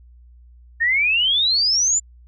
sine exponential sweep, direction up, 1800 to 7280 Hz, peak -15 dBFS, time 0.8-2 s, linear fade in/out 20 ms, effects added 60 Hz sine -44 dBFS peak until 2.27 s

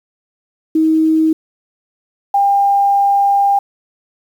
sine tone pair in turn, 317.3 / 799.5 Hz, D#4 / G5, +34 / +34 cents, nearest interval octave + major third, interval 1600 cents, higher second, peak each -9 dBFS, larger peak neither, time 0.75-1.33 / 2.34-3.59 s, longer second, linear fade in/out 5 ms, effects 7-bit

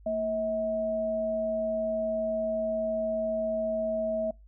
sine tone pair together, 226.8 / 641.5 Hz, A#3 / E5, -47 / -47 cents, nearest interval octave + tritone, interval 1800 cents, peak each -35 / -27 dBFS, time 0.06-4.31 s, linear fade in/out 5 ms, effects noise-tail reverb RT60 0.2 s tail -24 dB re dry + added 51 Hz sine -50 dBFS peak until 4.47 s

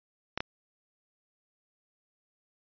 clicks, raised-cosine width 0.3 ms, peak -14 dBFS, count 2, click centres 0.376 / 0.405 s, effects resampled to 11025 Hz

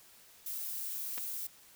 violet noise, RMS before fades -39 dBFS, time 0.46-1.47 s, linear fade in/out 5 ms
clicks, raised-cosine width 0.2 ms, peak -26 dBFS, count 2, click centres 1.178 / 1.182 s
effects white hiss -59 dBFS RMS until 1.75 s

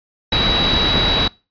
sine tone in noise, 3894 Hz, B7, 25 cents flat, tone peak -16 dBFS, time 0.32-1.28 s, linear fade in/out 5 ms, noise pink, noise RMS -18 dBFS, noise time 0.32-1.28 s, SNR -1 dB, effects noise-tail reverb RT60 0.3 s tail -24 dB re dry + resampled to 11025 Hz

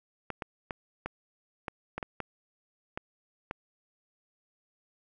clicks, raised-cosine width 0.5 ms, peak -19 dBFS, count 10, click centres 0.303 / 0.422 / 0.708 / 1.06 / 1.682 / 1.98 / 2.028 / 2.203 / 2.975 / 3.511 s, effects none

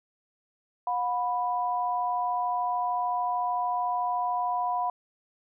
sine tone pair together, 721.3 / 987.8 Hz, F#5 / B5, -44 / 0 cents, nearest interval perfect fourth, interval 544 cents, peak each -28 dBFS, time 0.87-4.9 s, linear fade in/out 2 ms, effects none

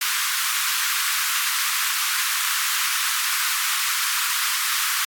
pink high-pass noise, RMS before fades -23 dBFS, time 0.01-5.05 s, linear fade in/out 5 ms, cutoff 1100 Hz, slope 48 dB/octave, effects AAC 64 kbps

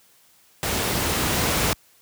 pink noise with level ramp, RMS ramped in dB -24 to -21 dBFS, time 0.63-1.73 s, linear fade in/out 0 ms, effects white hiss -57 dBFS RMS until 2.01 s + high-pass 60 Hz 12 dB/octave

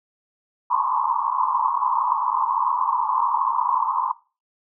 white band-pass noise, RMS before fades -22 dBFS, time 0.7-4.12 s, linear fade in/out 10 ms, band 900 to 1100 Hz, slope 96 dB/octave, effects noise-tail reverb RT60 0.3 s tail -18 dB re dry

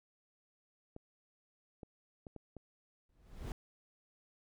clicks, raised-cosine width 2 ms, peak -34 dBFS, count 5, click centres 0.964 / 1.832 / 2.268 / 2.363 / 2.567 s
brown noise with exponential growth, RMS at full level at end -36 dBFS, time 3.09-3.52 s, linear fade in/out 2 ms, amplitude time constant 92 ms
effects none

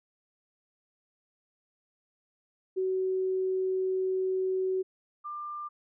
sine tone pair in turn, 375.7 / 1192.8 Hz, F#4 / D6, +26 / +27 cents, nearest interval octave + minor sixth, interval 2001 cents, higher second, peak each -26 / -35 dBFS, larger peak first, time 2.76-4.83 / 5.24-5.69 s, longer first, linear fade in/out 20 ms, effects none

